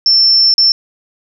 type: tone with dropouts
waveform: sine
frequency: 5370 Hz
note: E8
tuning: 31 cents sharp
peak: -6 dBFS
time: 0.06-0.72 s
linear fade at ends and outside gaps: 1 ms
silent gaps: 0.54-0.581 s
effects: none